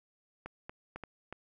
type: clicks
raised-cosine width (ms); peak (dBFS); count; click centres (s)
0.5; -27; 5; 0.46 / 0.695 / 0.96 / 1.037 / 1.326
effects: none